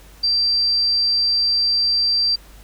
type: tone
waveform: sine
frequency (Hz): 4700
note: D8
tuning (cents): +1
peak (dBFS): -15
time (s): 0.23-2.36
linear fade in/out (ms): 10
effects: added 50 Hz sine -43 dBFS peak until 2.63 s + pink hiss -48 dBFS RMS until 2.63 s